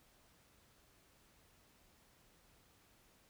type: silence
effects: pink hiss -69 dBFS RMS until 3.29 s